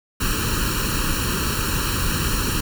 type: noise with comb filter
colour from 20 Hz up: pink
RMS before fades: -22 dBFS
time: 0.2-2.61 s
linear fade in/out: 10 ms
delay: 0.71 ms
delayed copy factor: +0.95
effects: none